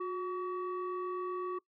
sine tone pair together, 362.4 / 1135 Hz, F#4 / C#6, -36 / +41 cents, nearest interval octave + minor sixth, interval 1977 cents, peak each -34 / -36 dBFS, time 0-1.59 s, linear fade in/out 10 ms, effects noise-tail reverb RT60 0.1 s tail -22 dB re dry + tanh soft clip ceiling -31 dBFS

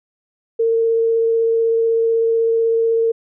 sine tone with vibrato, 455.7 Hz, A#4, 39 cents flat, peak -13 dBFS, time 0.59-3.12 s, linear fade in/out 10 ms, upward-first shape triangle, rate 16 Hz, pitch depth 10 cents each way, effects none

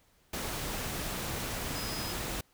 sine tone in noise, 5040 Hz, D#8, 21 cents sharp, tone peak -41 dBFS, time 1.75-2.13 s, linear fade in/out 5 ms, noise pink, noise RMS -36 dBFS, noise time 0.33-2.41 s, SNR -8 dB, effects pink hiss -67 dBFS RMS until 2.53 s

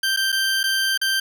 20% pulse tone with dropouts, 1568 Hz, G6, in tune, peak -14 dBFS, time 0.03-1.2 s, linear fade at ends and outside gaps 5 ms, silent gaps 0.164-0.171 / 0.32-0.325 / 0.632-0.638 / 0.976-1.014 s, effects none

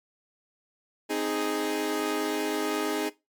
sawtooth chord, Ab major, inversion first, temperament equal, 261.6 / 311.1 / 415.3 Hz, C4 / Eb4 / Ab4, 0 / 0 / 0 cents, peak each -31 / -26 / -26 dBFS, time 1.09-3.1 s, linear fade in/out 20 ms, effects noise-tail reverb RT60 0.2 s tail -17 dB re dry + MP3 96 kbps

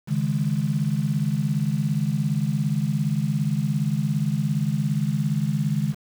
sine chord, C# suspended second, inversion none, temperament just, 138.59 / 155.92 / 207.9 Hz, C#3 / D#3 / G#3, 0 / +4 / +2 cents, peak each -25 / -24 / -26 dBFS, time 0.07-5.95 s, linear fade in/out 50 ms, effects 7-bit

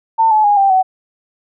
sine tone with pitch steps, 899 / 859.9 / 822.5 / 786.7 / 752.5 Hz, A5 / A5 / G#5 / G5 / F#5, +37 / -40 / -17 / +6 / +29 cents, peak -8 dBFS, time 0.18-0.83 s, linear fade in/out 20 ms, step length 130 ms, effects none

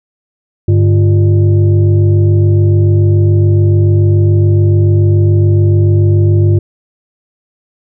sine tone with frequency modulation, 100.5 Hz, G2, 44 cents sharp, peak -5 dBFS, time 0.68-6.59 s, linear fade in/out 5 ms, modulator 248 Hz, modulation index 0.65, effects none

